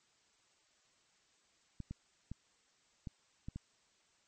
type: clicks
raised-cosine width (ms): 5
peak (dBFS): -30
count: 6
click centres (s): 1.803 / 1.91 / 2.316 / 3.072 / 3.485 / 3.56
effects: white hiss -72 dBFS RMS until 4.27 s + MP3 32 kbps